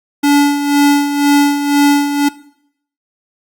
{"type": "tone with tremolo", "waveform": "square", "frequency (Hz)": 287, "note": "D4", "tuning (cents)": -40, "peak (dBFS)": -7, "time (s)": [0.23, 2.29], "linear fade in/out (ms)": 10, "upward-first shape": "sine", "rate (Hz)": 2, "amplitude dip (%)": 65, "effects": ["noise-tail reverb RT60 0.7 s tail -19 dB re dry", "Opus 48 kbps"]}